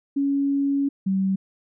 sine tone pair in turn, 279.1 / 192.01 Hz, C#4 / G3, +12 / -36 cents, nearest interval tritone, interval 648 cents, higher first, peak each -19 dBFS, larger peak neither, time 0.16-0.89 / 1.06-1.36 s, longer first, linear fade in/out 10 ms, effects none

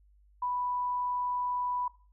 sine tone, 987.8 Hz, B5, in tune, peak -29 dBFS, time 0.42-1.88 s, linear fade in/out 5 ms, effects noise-tail reverb RT60 0.4 s tail -19 dB re dry + added 50 Hz sine -59 dBFS peak until 2.12 s

